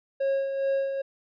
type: tone with tremolo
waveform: triangle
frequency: 545 Hz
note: C#5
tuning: 29 cents flat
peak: -20 dBFS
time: 0.2-1.02 s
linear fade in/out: 10 ms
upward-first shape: sine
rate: 2.4 Hz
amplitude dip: 50%
effects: resampled to 11025 Hz